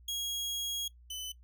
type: tone pair in turn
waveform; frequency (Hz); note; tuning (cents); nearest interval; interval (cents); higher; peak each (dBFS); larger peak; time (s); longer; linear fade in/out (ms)
sawtooth; 3300 / 3016; G#7 / F#7; -12 / +32; major second; 156; first; -30 / -34; first; 0.08-0.88 / 1.1-1.32; first; 5
effects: noise-tail reverb RT60 0.1 s tail -19 dB re dry + added 60 Hz sine -54 dBFS peak until 1.43 s